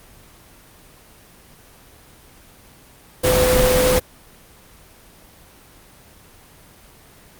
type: tone in noise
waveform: sine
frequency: 506 Hz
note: B4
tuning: 42 cents sharp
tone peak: -15 dBFS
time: 3.23-4 s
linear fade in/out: 20 ms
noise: pink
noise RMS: -18 dBFS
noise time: 3.23-4 s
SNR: 0 dB
effects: pink hiss -47 dBFS RMS until 7.39 s + Opus 24 kbps